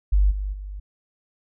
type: tone with level steps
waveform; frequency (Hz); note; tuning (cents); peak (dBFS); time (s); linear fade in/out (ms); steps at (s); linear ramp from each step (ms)
sine; 49.38; G1; +13; -14 / -24 / -31; 0.12-0.8; 10; 0.3 / 0.52; 20
effects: none